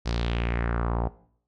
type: tone with low-pass filter sweep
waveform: sawtooth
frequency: 58.27 Hz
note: A#1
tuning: in tune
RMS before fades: -27 dBFS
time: 0.05-1.09 s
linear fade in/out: 20 ms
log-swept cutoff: 5200 to 780 Hz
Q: 2.8
effects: noise-tail reverb RT60 0.6 s tail -18 dB re dry